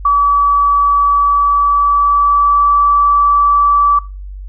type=tone with pitch glide; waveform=sine; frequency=1146 to 1155.3 Hz; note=D6 to D6; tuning=-43 to -29 cents; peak=-7 dBFS; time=0.05-3.99 s; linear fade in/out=5 ms; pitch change=+14 cents; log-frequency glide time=1.1-2.74 s; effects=noise-tail reverb RT60 0.3 s tail -21 dB re dry + added 48 Hz sine -25 dBFS peak until 4.48 s